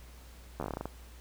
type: slowing click train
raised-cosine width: 1 ms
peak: -21 dBFS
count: 11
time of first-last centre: 0.6-0.856 s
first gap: 12 ms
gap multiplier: 1.16
effects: added 60 Hz sine -49 dBFS peak until 1.2 s + pink hiss -57 dBFS RMS until 1.2 s